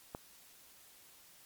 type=click; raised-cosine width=1 ms; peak=-26 dBFS; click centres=0.149 s; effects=white hiss -60 dBFS RMS until 1.45 s + MP3 96 kbps